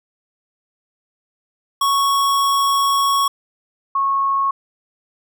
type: tone pair in turn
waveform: square / sine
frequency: 1108.7 / 1096.6 Hz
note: C#6 / C#6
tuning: 0 / -19 cents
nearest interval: unison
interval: 19 cents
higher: first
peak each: -15 dBFS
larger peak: neither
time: 1.81-3.28 / 3.95-4.51 s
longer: first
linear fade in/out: 5 ms
effects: none